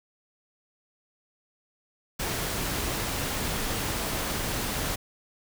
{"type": "noise", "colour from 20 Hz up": "pink", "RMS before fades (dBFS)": -30, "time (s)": [2.19, 4.96], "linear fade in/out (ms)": 10, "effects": []}